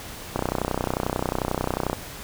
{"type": "click train", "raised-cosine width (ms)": 1, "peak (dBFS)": -9, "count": 50, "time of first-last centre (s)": [0.36, 1.931], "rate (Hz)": 31.2, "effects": ["pink hiss -38 dBFS RMS until 2.23 s"]}